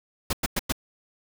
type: noise bursts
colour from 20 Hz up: pink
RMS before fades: -25 dBFS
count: 4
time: 0.3-0.724 s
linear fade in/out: 5 ms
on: 31 ms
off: 100 ms
effects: none